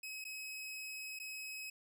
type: tone with dropouts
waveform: sawtooth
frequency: 2553 Hz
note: D#7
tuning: 44 cents sharp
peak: -40 dBFS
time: 0.03-1.7 s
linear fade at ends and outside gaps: 5 ms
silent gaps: 0.242-0.25 / 1.19-1.198 s
effects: none